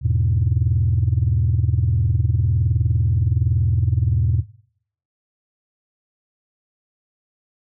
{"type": "chord", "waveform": "sine", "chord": "E major", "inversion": "none", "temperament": "equal", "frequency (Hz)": [82.41, 103.83, 123.47], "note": ["E2", "G#2", "B2"], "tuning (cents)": [0, 0, 0], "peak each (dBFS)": [-19, -19, -19], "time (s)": [0.01, 4.44], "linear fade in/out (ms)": 50, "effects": ["noise-tail reverb RT60 0.7 s tail -24 dB re dry", "tanh soft clip ceiling -9 dBFS"]}